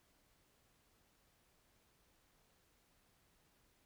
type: silence
effects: pink hiss -74 dBFS RMS until 3.85 s